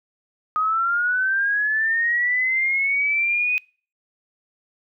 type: linear sweep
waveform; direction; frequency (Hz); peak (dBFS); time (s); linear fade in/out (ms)
sine; up; 1244.5 to 2503; -18; 0.56-3.58; 0
effects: noise-tail reverb RT60 0.4 s tail -25 dB re dry